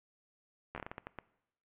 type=slowing click train; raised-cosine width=0.5 ms; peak=-26 dBFS; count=10; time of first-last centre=0.75-1.187 s; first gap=12 ms; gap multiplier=1.33; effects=noise-tail reverb RT60 0.8 s tail -20 dB re dry + resampled to 8000 Hz